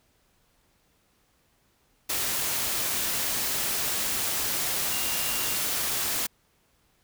sine tone in noise, 2794 Hz, F7, in tune, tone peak -38 dBFS, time 4.91-5.57 s, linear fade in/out 10 ms, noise white, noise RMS -28 dBFS, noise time 2.09-6.27 s, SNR -13 dB, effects pink hiss -67 dBFS RMS until 7.03 s

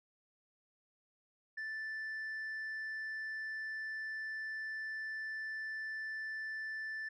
sine tone, 1760 Hz, A6, in tune, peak -36 dBFS, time 1.57-7.09 s, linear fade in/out 10 ms, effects tanh soft clip ceiling -38 dBFS

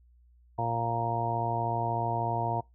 harmonic tone, 116.54 Hz, A#2, in tune, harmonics 1 / 2 / 3 / 4 / 5 / 6 / 7 / 8, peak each -33 / -42 / -39 / -40 / -41 / -32 / -40 / -32 dBFS, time 0.58-2.61 s, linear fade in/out 10 ms, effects noise-tail reverb RT60 0.2 s tail -24 dB re dry + added 60 Hz sine -57 dBFS peak until 2.74 s

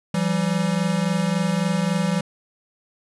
square tone pair together, 168.5 / 192.1 Hz, E3 / G3, +38 / -35 cents, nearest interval major second, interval 227 cents, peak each -23 dBFS, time 0.14-2.21 s, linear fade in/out 5 ms, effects resampled to 24000 Hz

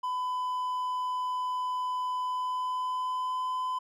triangle tone with pitch glide, 1004 to 1014.5 Hz, B5 to B5, +28 to +46 cents, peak -27 dBFS, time 0.03-3.79 s, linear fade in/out 10 ms, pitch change +18 cents, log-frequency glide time 2.2-3.45 s, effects none

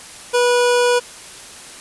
square tone pair together, 487.7 / 975.4 Hz, B4 / B5, -22 / -22 cents, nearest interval octave, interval 1200 cents, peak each -14 / -21 dBFS, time 0.33-1 s, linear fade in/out 20 ms, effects white hiss -37 dBFS RMS until 1.8 s + resampled to 24000 Hz

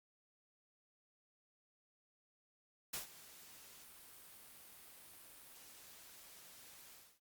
white noise with ADSR envelope, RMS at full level -41 dBFS, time 2.93-7.2 s, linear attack 9 ms, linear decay 120 ms, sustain -17 dB, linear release 280 ms, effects Opus 48 kbps

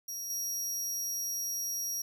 sawtooth tone with level steps, 5670 Hz, F8, 25 cents sharp, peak -34 / -30 dBFS, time 0.08-2.02 s, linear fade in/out 5 ms, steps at 0.3 s, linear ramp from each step 2 ms, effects none

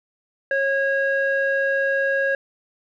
square tone with low-pass filter, 547 Hz, C#5, 23 cents flat, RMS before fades -21 dBFS, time 0.51-2.35 s, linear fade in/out 2 ms, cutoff 1700 Hz, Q 3.5, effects none

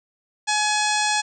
harmonic tone with a mistuned harmonic, 845 Hz, G#5, 30 cents sharp, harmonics 1 / 2 / 3 / 4 / 5 / 6 / 7 / 8 / 9 / 10, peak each -23 / -26 / -28 / -29 / -30 / -31 / -31 / -32 / -33 / -33 dBFS, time 0.47-1.22 s, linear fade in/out 20 ms, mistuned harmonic 7, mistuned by -52 cents, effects none

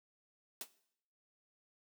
white noise with exponential decay, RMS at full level -37 dBFS, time 0.61-0.69 s, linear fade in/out 2 ms, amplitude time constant 16 ms, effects noise-tail reverb RT60 0.7 s tail -18 dB re dry + high-pass 200 Hz 12 dB/octave

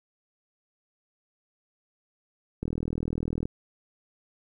click train, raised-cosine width 3 ms, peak -18 dBFS, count 34, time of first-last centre 2.63-3.455 s, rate 40 Hz, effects 10-bit

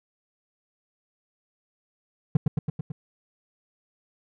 triangle tone with echo, 150.9 Hz, D3, 47 cents sharp, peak -12 dBFS, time 2.35-2.37 s, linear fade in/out 5 ms, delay 110 ms, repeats 5, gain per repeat -3 dB, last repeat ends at 2.92 s, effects none

